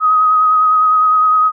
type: tone with vibrato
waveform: sine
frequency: 1259 Hz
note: D#6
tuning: 20 cents sharp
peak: -8 dBFS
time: 0-1.52 s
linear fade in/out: 50 ms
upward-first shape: triangle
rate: 9.8 Hz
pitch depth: 21 cents each way
effects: none